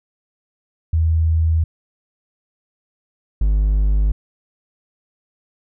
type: tone pair in turn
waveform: sine / triangle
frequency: 80.9 / 50.96 Hz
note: E2 / G#1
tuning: -32 / -32 cents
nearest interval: minor sixth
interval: 800 cents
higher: first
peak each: -13 / -11 dBFS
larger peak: second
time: 0.93-1.64 / 3.41-4.12 s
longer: neither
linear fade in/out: 5 ms
effects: none